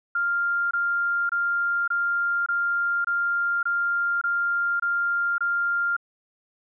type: tone bursts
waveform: sine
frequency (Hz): 1396.9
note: F6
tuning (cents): 0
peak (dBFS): -21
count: 10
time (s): 0.15-5.966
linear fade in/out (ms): 5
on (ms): 560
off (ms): 24
effects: none